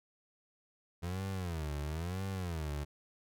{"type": "tone with vibrato", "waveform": "30% pulse", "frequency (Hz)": 84, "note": "E2", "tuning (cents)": 33, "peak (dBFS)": -33, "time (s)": [1.02, 2.85], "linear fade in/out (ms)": 20, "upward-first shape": "sine", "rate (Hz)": 1, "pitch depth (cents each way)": 250, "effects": []}